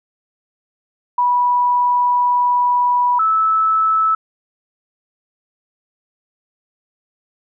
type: tone pair in turn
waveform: sine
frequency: 979 / 1306.8 Hz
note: B5 / E6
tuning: -15 / -15 cents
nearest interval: perfect fourth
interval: 500 cents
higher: second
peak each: -12 dBFS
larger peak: neither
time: 1.18-3.19 / 3.19-4.15 s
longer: first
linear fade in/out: 5 ms
effects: none